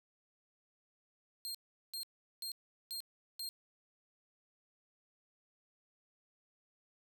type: tone bursts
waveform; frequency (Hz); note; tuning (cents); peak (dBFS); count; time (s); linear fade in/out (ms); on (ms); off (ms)
sawtooth; 4205; C8; +8; -37; 5; 1.45-3.49; 0; 96; 390
effects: none